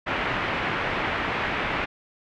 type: low-pass noise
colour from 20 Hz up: white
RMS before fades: -27 dBFS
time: 0.06-1.86 s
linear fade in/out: 20 ms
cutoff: 2400 Hz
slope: 24 dB/octave
effects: none